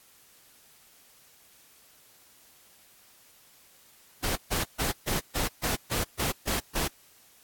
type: noise bursts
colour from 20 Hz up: pink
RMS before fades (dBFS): -28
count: 10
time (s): 4.23-6.88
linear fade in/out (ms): 10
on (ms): 130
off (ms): 150
effects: white hiss -58 dBFS RMS until 7.43 s + AAC 64 kbps